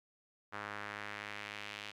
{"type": "tone with band-pass filter sweep", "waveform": "sawtooth", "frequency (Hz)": 103.6, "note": "G#2", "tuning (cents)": -4, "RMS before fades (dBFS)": -45, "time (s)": [0.52, 1.92], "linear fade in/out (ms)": 20, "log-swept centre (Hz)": [1400, 2900], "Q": 1.7, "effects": []}